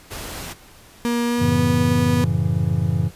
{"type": "noise", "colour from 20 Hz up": "pink", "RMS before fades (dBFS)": -32, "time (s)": [0.1, 0.54], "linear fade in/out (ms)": 20}
{"type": "tone with pitch glide", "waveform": "35% pulse", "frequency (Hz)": [237.3, 244.7], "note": ["A#3", "B3"], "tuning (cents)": [31, -16], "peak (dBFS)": -17, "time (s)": [1.05, 2.24], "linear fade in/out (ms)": 0, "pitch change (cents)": 53, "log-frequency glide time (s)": [1.25, 1.59]}
{"type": "chord", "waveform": "triangle", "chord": "F# minor seventh", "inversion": "none", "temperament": "just", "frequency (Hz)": [92.5, 111, 138.75, 166.5], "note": ["F#2", "A2", "C#3", "E3"], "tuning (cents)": [0, 16, 2, 18], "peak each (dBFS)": -21, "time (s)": [1.38, 3.11], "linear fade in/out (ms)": 50}
{"effects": ["pink hiss -47 dBFS RMS until 3.15 s", "resampled to 32000 Hz"]}